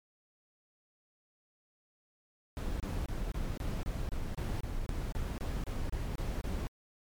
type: noise bursts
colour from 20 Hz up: brown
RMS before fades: -35 dBFS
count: 16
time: 2.57-6.67 s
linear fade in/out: 0 ms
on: 230 ms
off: 28 ms
effects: MP3 96 kbps